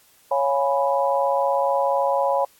sine chord, C# dominant seventh, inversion none, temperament equal, 554.4 / 698.5 / 830.6 / 987.8 Hz, C#5 / E#5 / G#5 / B5, 0 / 0 / 0 / 0 cents, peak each -21 / -27 / -24 / -24 dBFS, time 0.31-2.45 s, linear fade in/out 5 ms, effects white hiss -56 dBFS RMS until 2.59 s + AAC 64 kbps

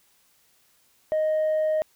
triangle tone with tanh clipping, 622.3 Hz, D#5, in tune, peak -21 dBFS, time 1.12-1.82 s, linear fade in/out 0 ms, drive 6 dB, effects white hiss -63 dBFS RMS until 1.95 s

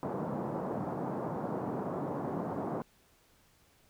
pink band-pass noise, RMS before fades -36 dBFS, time 0.03-2.82 s, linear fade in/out 0 ms, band 140 to 1000 Hz, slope 24 dB/octave, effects pink hiss -66 dBFS RMS until 3.89 s

